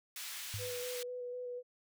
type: high-pass noise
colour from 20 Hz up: pink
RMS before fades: -44 dBFS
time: 0.16-1.03 s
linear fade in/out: 2 ms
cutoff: 2200 Hz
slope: 12 dB/octave
type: tone with exponential decay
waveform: sine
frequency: 103.83 Hz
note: G#2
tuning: in tune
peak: -36 dBFS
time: 0.54-0.89 s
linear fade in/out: 0 ms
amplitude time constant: 74 ms
type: tone with vibrato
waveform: sine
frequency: 493.9 Hz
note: B4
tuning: in tune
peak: -39 dBFS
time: 0.58-1.63 s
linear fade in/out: 50 ms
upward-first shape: square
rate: 4 Hz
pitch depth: 12 cents each way
effects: none